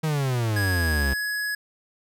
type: exponential sweep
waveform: 45% pulse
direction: down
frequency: 161.1 to 64.9 Hz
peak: -22 dBFS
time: 0.03-1.14 s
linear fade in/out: 10 ms
type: tone with pitch glide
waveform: square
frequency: 1661.2 to 1681.5 Hz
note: G#6 to G#6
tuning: 0 to +21 cents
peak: -26 dBFS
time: 0.56-1.55 s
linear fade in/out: 5 ms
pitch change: +21 cents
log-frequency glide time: 0.99-1.11 s
effects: none